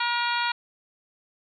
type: harmonic tone with a mistuned harmonic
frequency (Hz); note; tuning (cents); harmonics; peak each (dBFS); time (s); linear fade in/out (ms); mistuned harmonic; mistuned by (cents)
477.1; A#4; +40; 2 / 3 / 4 / 5 / 6 / 7 / 8 / 9; -27 / -29 / -34 / -33 / -36 / -35 / -37 / -35; 0-0.52; 5; 6; -36
effects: none